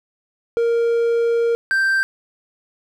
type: tone pair in turn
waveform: triangle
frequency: 466.2 / 1568.1 Hz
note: A#4 / G6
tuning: 0 / 0 cents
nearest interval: octave + major sixth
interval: 2100 cents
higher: second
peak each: -13 dBFS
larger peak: neither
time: 0.57-1.55 / 1.71-2.03 s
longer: first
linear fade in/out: 0 ms
effects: none